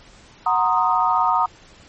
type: chord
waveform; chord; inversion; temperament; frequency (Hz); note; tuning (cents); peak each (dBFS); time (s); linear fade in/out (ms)
sine; C half-diminished seventh; second; equal; 740 / 932.3 / 1046.5 / 1244.5; Gb5 / Bb5 / C6 / Eb6; 0 / 0 / 0 / 0; -22 / -19 / -25 / -20; 0.46-1.46; 5
effects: pink hiss -48 dBFS RMS until 1.88 s + MP3 32 kbps